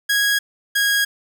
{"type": "tone pair in turn", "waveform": "sawtooth", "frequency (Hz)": [1652, 1643.1], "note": ["G#6", "G#6"], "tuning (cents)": [-10, -19], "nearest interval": "unison", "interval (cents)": 9, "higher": "first", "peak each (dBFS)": -12, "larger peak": "neither", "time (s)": [[0.09, 0.39], [0.75, 1.05]], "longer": "neither", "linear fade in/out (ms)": 10, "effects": []}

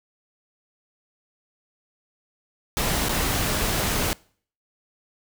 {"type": "noise with dropouts", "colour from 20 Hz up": "pink", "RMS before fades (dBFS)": -24, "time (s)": [2.77, 4.13], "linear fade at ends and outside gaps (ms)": 0, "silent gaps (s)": [3.086, 3.093], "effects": ["noise-tail reverb RT60 0.5 s tail -24 dB re dry"]}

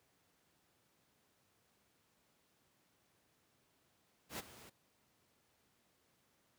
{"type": "noise with ADSR envelope", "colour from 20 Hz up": "pink", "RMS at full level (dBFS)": -41, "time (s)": [4.29, 4.7], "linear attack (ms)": 100, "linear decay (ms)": 21, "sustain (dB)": -16, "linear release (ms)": 11, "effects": ["pink hiss -75 dBFS RMS until 6.58 s", "high-pass 100 Hz 12 dB/octave"]}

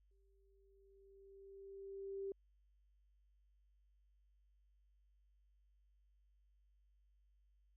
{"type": "tone with exponential growth", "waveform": "sine", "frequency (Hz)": 392, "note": "G4", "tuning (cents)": 0, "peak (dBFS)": -40, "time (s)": [0.11, 2.32], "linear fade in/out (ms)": 2, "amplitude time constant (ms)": 480, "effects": ["added 50 Hz sine -70 dBFS peak until 7.76 s"]}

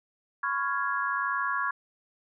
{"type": "chord", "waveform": "sine", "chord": "C# dominant seventh", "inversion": "third", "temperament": "equal with one note detuned", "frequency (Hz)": [1007.4, 1108.7, 1396.9, 1661.2], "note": ["B5", "C#6", "E#6", "G#6"], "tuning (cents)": [34, 0, 0, 0], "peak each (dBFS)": [-35, -30, -33, -31], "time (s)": [0.43, 1.71], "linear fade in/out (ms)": 5, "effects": []}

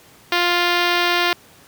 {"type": "tone with notch filter", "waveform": "5% pulse", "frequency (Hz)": 350.3, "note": "F4", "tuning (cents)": 5, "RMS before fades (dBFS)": -18, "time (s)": [0.32, 1.33], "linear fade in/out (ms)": 2, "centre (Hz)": 10000, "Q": 0.54, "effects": ["pink hiss -48 dBFS RMS until 1.67 s", "high-pass 100 Hz 12 dB/octave"]}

